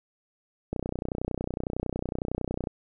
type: click train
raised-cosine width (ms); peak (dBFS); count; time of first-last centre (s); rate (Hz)
2; -16; 61; 0.73-2.672; 30.9
effects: none